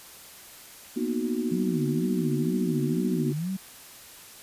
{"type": "chord", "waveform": "sine", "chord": "B major seventh", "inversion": "third", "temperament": "equal", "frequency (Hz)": [233.1, 246.9, 311.1, 370], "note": ["A#3", "B3", "D#4", "F#4"], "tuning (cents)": [0, 0, 0, 0], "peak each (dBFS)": [-31, -29, -32, -32], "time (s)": [0.96, 3.33], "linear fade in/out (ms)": 10}
{"type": "tone with vibrato", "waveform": "sine", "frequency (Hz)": 165.7, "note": "E3", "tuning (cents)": 9, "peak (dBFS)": -27, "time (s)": [1.51, 3.57], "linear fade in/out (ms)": 10, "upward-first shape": "sine", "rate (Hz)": 2.1, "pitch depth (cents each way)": 250}
{"effects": ["white hiss -47 dBFS RMS until 4.42 s", "resampled to 32000 Hz"]}